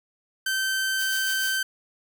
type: tone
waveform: sawtooth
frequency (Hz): 1548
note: G6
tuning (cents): -22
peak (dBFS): -20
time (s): 0.46-1.63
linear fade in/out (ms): 5
type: noise with tremolo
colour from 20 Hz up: blue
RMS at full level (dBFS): -33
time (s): 0.97-1.59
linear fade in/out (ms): 50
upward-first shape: sine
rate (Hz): 6.7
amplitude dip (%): 45
effects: none